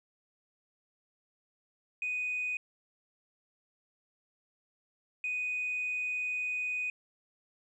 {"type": "tone bursts at uneven times", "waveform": "sine", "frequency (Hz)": 2489, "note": "D#7", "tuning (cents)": 0, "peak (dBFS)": -30, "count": 2, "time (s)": [[2.02, 2.57], [5.24, 6.9]], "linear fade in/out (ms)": 2, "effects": ["tanh soft clip ceiling -27 dBFS"]}